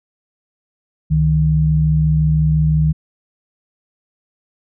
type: tone pair together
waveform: sine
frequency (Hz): 68.9 / 154.68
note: C#2 / D#3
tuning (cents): -10 / -10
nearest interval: octave + major second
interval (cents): 1400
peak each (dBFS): -18 / -12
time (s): 1.1-2.93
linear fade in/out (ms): 20
effects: none